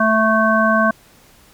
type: harmonic tone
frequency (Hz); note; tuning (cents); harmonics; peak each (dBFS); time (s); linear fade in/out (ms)
220; A3; 0; 1 / 3 / 5 / 7; -17 / -17 / -17 / -17; 0-0.91; 5
effects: pink hiss -49 dBFS RMS until 1.53 s + MP3 96 kbps